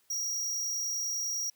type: tone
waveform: square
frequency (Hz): 5690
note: F8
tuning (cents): +31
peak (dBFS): -31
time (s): 0.1-1.5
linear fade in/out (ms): 5
effects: white hiss -69 dBFS RMS until 1.55 s + high-pass 80 Hz 12 dB/octave